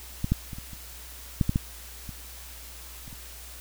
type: clicks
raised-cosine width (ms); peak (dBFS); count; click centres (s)
5; -14 / -9 / -24 / -27 / -29 / -9 / -11 / -10 / -25 / -30 / -30; 11; 0.244 / 0.32 / 0.532 / 0.585 / 0.733 / 1.412 / 1.494 / 1.559 / 2.092 / 3.079 / 3.129
effects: added 60 Hz sine -45 dBFS peak until 3.6 s + white hiss -45 dBFS RMS until 3.6 s